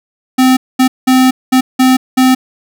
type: tone bursts at uneven times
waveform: square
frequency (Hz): 258.1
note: C4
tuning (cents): -23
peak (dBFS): -6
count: 6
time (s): 0.38-0.57 / 0.79-0.88 / 1.07-1.31 / 1.52-1.61 / 1.79-1.97 / 2.17-2.35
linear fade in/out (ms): 10
effects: none